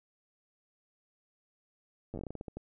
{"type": "slowing click train", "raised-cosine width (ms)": 2, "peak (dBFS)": -27, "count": 13, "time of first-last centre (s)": [2.14, 2.57], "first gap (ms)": 9, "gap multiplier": 1.23, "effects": []}